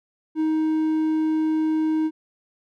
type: tone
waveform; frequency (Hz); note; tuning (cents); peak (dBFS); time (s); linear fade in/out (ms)
triangle; 314; D#4; +16; -17; 0.35-2.11; 50
effects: none